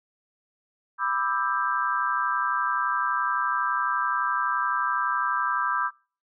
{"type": "chord", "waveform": "sine", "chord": "E minor seventh", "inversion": "second", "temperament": "just", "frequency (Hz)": [988.9, 1186.7, 1318.5, 1582.2], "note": ["B5", "D6", "E6", "G6"], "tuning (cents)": [2, 18, 0, 16], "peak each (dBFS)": [-29, -27, -29, -29], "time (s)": [0.98, 5.91], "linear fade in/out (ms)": 50, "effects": ["noise-tail reverb RT60 0.4 s tail -26 dB re dry"]}